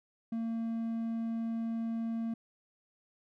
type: tone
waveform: triangle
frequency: 227.9 Hz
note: A#3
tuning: 39 cents flat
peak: -30 dBFS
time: 0.32-2.34 s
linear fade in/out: 5 ms
effects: none